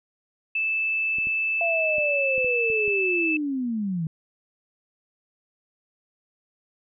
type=tone; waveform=sine; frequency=2631 Hz; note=E7; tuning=4 cents flat; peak=-22 dBFS; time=0.55-3.37 s; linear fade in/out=5 ms
type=clicks; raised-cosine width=3 ms; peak=-29 dBFS; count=7; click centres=1.185 / 1.271 / 1.983 / 2.38 / 2.446 / 2.701 / 2.879 s
type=linear sweep; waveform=sine; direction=down; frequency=685 to 154.5 Hz; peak=-24 dBFS; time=1.61-4.07 s; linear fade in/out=2 ms
effects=none